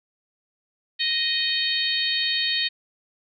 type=harmonic tone; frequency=622 Hz; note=D#5; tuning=1 cent flat; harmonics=3 / 4 / 5 / 6 / 7; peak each=-29 / -31 / -28 / -26 / -27 dBFS; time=0.99-2.69 s; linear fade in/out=20 ms
type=clicks; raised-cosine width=0.3 ms; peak=-32 dBFS; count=4; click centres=1.111 / 1.404 / 1.494 / 2.234 s
effects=none